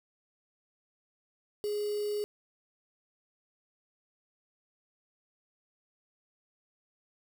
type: tone with quantisation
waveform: sine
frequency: 415.7 Hz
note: G#4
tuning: 2 cents sharp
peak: -30 dBFS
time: 1.64-2.24 s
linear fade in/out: 0 ms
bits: 7
effects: none